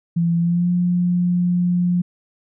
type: tone with pitch glide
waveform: sine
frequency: 169.2 to 177.1 Hz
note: E3 to F3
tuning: +45 to +24 cents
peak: -15 dBFS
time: 0.16-2.02 s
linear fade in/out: 10 ms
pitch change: +79 cents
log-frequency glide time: 0.39-0.7 s
effects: none